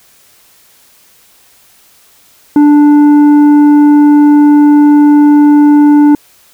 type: tone with tanh clipping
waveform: sine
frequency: 293.7 Hz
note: D4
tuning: in tune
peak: -3 dBFS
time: 2.56-6.15 s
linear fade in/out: 2 ms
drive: 7 dB
effects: white hiss -45 dBFS RMS until 6.53 s